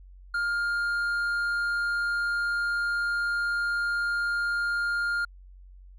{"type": "tone with hard clipping", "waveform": "triangle", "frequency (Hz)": 1408, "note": "F6", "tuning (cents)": 14, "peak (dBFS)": -26, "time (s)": [0.34, 5.25], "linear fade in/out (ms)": 5, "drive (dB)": 7, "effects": ["added 46 Hz sine -46 dBFS peak until 5.98 s"]}